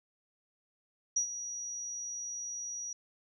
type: tone with ADSR envelope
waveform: sine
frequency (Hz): 5790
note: F#8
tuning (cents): -38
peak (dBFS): -25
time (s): 1.16-2.93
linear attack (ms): 7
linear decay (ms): 96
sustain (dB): -12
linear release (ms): 4
effects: none